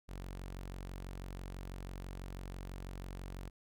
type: tone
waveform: sawtooth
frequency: 46.08 Hz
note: F#1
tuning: 6 cents flat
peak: -39 dBFS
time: 0.08-3.5 s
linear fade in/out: 20 ms
effects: none